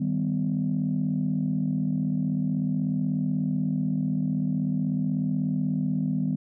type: chord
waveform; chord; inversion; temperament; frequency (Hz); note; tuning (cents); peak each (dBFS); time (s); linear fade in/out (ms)
sine; Eb augmented; none; equal with one note detuned; 155.56 / 196 / 252.1; Eb3 / G3 / B3; 0 / 0 / +36; -27; 0-6.36; 10
effects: tanh soft clip ceiling -16 dBFS